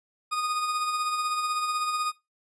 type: tone with tremolo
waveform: 40% pulse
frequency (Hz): 1235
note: D#6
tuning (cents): -13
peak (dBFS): -24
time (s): 0.31-2.12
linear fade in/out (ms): 20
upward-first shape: sine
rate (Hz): 16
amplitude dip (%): 40
effects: noise-tail reverb RT60 0.2 s tail -18 dB re dry + resampled to 24000 Hz